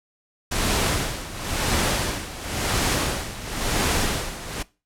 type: noise with tremolo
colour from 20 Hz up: pink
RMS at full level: -21 dBFS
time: 0.51-4.63 s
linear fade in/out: 10 ms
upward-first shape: sine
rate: 0.96 Hz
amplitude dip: 80%
effects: noise-tail reverb RT60 0.3 s tail -21 dB re dry + low-pass 11000 Hz 12 dB/octave